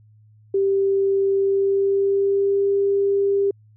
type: tone with pitch glide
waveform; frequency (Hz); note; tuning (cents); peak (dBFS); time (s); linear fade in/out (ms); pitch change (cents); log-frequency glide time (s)
sine; 392 to 397.7; G4 to G4; 0 to +25; -16; 0.54-3.51; 5; +25; 1.36-2.68
effects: added 107 Hz sine -49 dBFS peak until 3.76 s